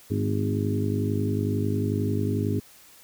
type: harmonic tone with a mistuned harmonic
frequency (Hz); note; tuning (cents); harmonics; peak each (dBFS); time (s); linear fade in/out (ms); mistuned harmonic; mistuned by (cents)
51.1; G#1; -27; 2 / 3 / 4 / 5 / 6 / 7 / 8; -26 / -34 / -32 / -30 / -32 / -37 / -32; 0.1-2.6; 10; 4; +32
effects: white hiss -52 dBFS RMS until 3.03 s